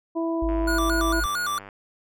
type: harmonic tone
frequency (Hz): 330.2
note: E4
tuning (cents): +3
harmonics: 1 / 2 / 3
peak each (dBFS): -24 / -30 / -34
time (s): 0.15-1.21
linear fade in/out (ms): 20
type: tone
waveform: sine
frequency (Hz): 51.91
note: G#1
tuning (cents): 0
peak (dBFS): -25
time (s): 0.42-1.26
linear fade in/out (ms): 5
type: click train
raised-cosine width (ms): 0.5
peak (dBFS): -26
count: 120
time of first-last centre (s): 0.49-1.688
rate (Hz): 99.3
type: tone with vibrato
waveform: square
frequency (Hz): 1300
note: E6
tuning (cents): -24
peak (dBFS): -25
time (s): 0.67-1.59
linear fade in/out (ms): 10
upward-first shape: square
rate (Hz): 4.4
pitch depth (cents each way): 180
effects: none